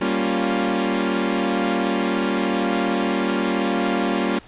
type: chord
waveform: sawtooth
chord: G half-diminished seventh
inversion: none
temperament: equal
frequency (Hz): 196 / 233.1 / 277.2 / 349.2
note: G3 / Bb3 / Db4 / F4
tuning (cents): 0 / 0 / 0 / 0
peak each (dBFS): -21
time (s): 0.01-4.39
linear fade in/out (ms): 5
effects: pink hiss -47 dBFS RMS until 4.47 s + resampled to 8000 Hz